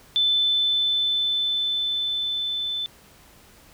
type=tone with level ramp; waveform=sine; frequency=3520 Hz; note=A7; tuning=in tune; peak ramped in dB=-17 to -25 dBFS; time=0.16-2.86 s; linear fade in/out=0 ms; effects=pink hiss -52 dBFS RMS until 3.73 s